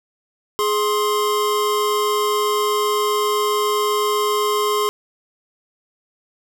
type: tone pair together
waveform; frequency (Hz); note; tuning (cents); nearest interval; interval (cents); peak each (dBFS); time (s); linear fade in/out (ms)
square; 418.5 / 1054.6; G#4 / C6; +13 / +13; octave + major third; 1600; -20 / -21; 0.59-4.89; 0
effects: none